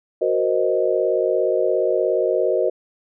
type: chord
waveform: sine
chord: C half-diminished seventh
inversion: second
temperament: equal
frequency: 370 / 466.2 / 523.3 / 622.3 Hz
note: Gb4 / Bb4 / C5 / Eb5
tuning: 0 / 0 / 0 / 0 cents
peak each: -22 dBFS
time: 0.21-2.7 s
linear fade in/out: 10 ms
effects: none